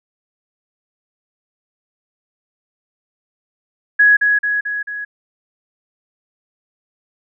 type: tone with echo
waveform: sine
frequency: 1672 Hz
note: G#6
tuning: 11 cents sharp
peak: -7 dBFS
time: 3.99-4.17 s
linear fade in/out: 10 ms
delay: 220 ms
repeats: 4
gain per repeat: -4 dB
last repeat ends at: 5.05 s
effects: none